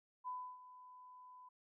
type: tone with ADSR envelope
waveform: sine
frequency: 1002 Hz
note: B5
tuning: 25 cents sharp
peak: -40 dBFS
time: 0.24-1.49 s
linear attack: 36 ms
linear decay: 300 ms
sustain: -15 dB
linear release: 8 ms
effects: none